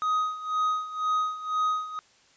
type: tone with tremolo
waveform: triangle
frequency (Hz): 1254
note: D#6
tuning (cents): +13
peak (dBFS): -20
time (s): 0.02-1.99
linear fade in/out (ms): 0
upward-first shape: sine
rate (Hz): 2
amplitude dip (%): 80
effects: white hiss -60 dBFS RMS until 2.36 s + resampled to 16000 Hz